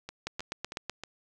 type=two click trains; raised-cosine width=0.2 ms; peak=-22 / -16 dBFS; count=4 / 6; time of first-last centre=0.09-1.036 / 0.27-0.897 s; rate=3.17 / 7.98 Hz; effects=none